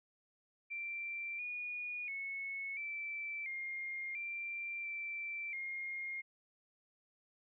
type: tone with pitch steps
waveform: sine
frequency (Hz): 2353 / 2450 / 2199 / 2329 / 2124 / 2361 / 2340 / 2133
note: D7 / D#7 / C#7 / D7 / C7 / D7 / D7 / C7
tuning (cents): +3 / -27 / -14 / -15 / +25 / +9 / -7 / +33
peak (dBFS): -39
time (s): 0.7-6.22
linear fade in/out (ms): 20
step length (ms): 690
effects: none